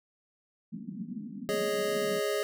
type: band-pass noise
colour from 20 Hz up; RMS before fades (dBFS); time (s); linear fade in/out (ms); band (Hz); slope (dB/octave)
white; -40; 0.72-2.2; 10; 180 to 240; 48
type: chord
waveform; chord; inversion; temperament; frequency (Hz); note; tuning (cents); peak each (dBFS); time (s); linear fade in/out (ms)
square; Ab suspended fourth; none; equal; 415.3 / 554.4 / 622.3; Ab4 / Db5 / Eb5; 0 / 0 / 0; -31 / -35 / -35; 1.49-2.43; 0
effects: none